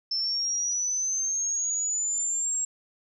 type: linear sweep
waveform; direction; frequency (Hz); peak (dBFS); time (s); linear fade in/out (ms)
sine; up; 5300 to 7590; -25; 0.11-2.65; 5
effects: none